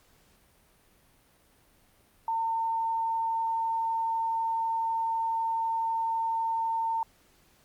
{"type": "tone", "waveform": "sine", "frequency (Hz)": 906, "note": "A#5", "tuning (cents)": -50, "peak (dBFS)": -26, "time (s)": [2.28, 7.03], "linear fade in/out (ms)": 2, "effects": ["pink hiss -63 dBFS RMS until 7.64 s", "Opus 48 kbps"]}